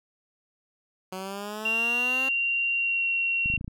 10% pulse exponential sweep, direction up, 185 to 267.3 Hz, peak -25 dBFS, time 1.12-2.29 s, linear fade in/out 5 ms
sine tone with pitch glide, 2763 to 2739 Hz, F7 to F7, -19 to -34 cents, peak -23 dBFS, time 1.65-3.57 s, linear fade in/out 5 ms, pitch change -15 cents, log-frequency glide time 2.74-3.05 s
clicks, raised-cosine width 5 ms, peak -23 dBFS, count 7, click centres 3.459 / 3.501 / 3.539 / 3.577 / 3.611 / 3.645 / 3.679 s
effects none

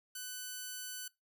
5% pulse tone, 1500 Hz, F#6, 23 cents sharp, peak -30 dBFS, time 0.15-1.08 s, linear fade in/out 5 ms, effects noise-tail reverb RT60 0.2 s tail -22 dB re dry

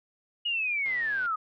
sine linear sweep, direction down, 2900 to 1234 Hz, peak -26 dBFS, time 0.45-1.36 s, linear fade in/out 10 ms
click train, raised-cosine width 0.3 ms, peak -31 dBFS, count 53, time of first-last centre 0.86-1.26 s, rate 130 Hz
effects none

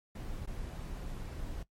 brown noise with dropouts, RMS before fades -40 dBFS, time 0.15-1.63 s, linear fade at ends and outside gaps 5 ms, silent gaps 0.459-0.473 s, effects noise-tail reverb RT60 0.1 s tail -19 dB re dry + MP3 64 kbps

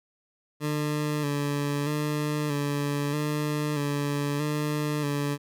20% pulse tone with vibrato, 146.83 Hz, D3, in tune, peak -21 dBFS, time 0.6-5.38 s, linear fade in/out 50 ms, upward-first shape square, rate 0.79 Hz, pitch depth 34 cents each way, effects none

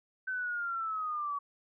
sine linear sweep, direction down, 1534 to 1128 Hz, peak -32 dBFS, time 0.27-1.39 s, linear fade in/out 10 ms, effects none

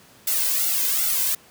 blue noise with flanger, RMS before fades -22 dBFS, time 0.27-1.35 s, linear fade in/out 5 ms, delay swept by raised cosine 1.4 to 1.98 ms, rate 2.6 Hz, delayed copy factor +0.8, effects pink hiss -51 dBFS RMS until 1.5 s + high-pass 100 Hz 12 dB/octave

